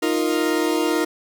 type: chord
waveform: 40% pulse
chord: Eb suspended second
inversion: none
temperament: equal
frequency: 311.1 / 349.2 / 466.2 Hz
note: Eb4 / F4 / Bb4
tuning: 0 / 0 / 0 cents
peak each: -21 / -22 / -24 dBFS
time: 0.02-1.05 s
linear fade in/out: 10 ms
effects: none